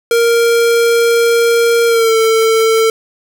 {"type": "tone with pitch glide", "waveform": "square", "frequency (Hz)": [466.2, 447.2], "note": ["A#4", "A4"], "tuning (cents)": [0, 28], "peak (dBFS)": -9, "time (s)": [0.11, 2.9], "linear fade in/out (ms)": 2, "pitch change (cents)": -72, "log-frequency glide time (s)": [1.87, 2.14], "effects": []}